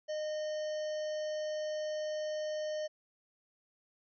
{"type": "harmonic tone with a mistuned harmonic", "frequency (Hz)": 613, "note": "D#5", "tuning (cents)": -26, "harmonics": [1, 3, 5, 7, 9, 10], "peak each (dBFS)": [-34, -50, -52, -56, -54, -56], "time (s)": [0.08, 2.88], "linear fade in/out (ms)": 20, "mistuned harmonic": 7, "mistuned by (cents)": 49, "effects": []}